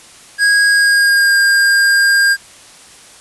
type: tone with pitch glide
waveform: square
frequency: 1643 to 1608.3 Hz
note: G#6 to G6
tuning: -19 to +44 cents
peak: -9 dBFS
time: 0.38-2.37 s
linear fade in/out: 50 ms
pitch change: -37 cents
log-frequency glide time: 0.66-1.37 s
effects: white hiss -40 dBFS RMS until 3.2 s + resampled to 24000 Hz